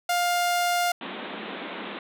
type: tone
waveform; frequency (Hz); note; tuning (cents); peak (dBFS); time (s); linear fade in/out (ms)
sawtooth; 704; F5; +14; -18; 0.09-0.92; 5
type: band-pass noise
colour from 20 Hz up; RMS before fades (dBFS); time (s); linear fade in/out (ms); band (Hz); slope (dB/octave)
pink; -36; 1.01-1.99; 2; 180 to 3800; 96
effects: none